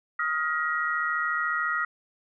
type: tone cluster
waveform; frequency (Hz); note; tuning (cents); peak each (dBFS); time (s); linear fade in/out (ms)
sine; 1257 / 1411 / 1901; D#6 / F6 / A#6; +17 / +17 / +33; -29; 0.19-1.85; 5
effects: none